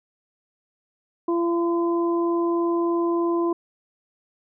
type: harmonic tone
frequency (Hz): 340.4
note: F4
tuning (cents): -44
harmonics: 1 / 2 / 3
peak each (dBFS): -20 / -33 / -29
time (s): 1.28-3.53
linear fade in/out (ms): 5
effects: none